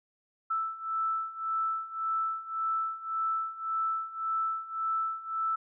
sine beating tone pair, 1319 / 1320.8 Hz, E6 / E6, +1 / +3 cents, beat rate 1.8 Hz, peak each -34 / -31 dBFS, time 0.5-5.56 s, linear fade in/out 10 ms, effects none

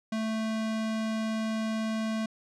square tone, 220.5 Hz, A3, 4 cents sharp, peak -29 dBFS, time 0.12-2.26 s, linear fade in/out 5 ms, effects low-pass 7000 Hz 12 dB/octave

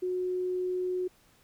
sine tone, 365.1 Hz, F#4, 23 cents flat, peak -28 dBFS, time 0.02-1.08 s, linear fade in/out 10 ms, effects pink hiss -63 dBFS RMS until 1.43 s

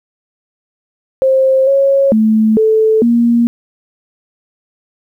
sine tone with pitch steps, 529 / 549 / 218.5 / 438.4 / 235.6 Hz, C5 / C#5 / A3 / A4 / A#3, +19 / -17 / -12 / -6 / +19 cents, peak -7 dBFS, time 1.22-3.47 s, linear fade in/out 0 ms, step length 450 ms, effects 8-bit

